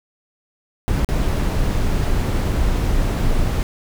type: noise with dropouts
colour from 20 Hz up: brown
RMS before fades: -18 dBFS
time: 0.88-3.63 s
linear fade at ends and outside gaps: 0 ms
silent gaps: 1.046-1.089 s
effects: none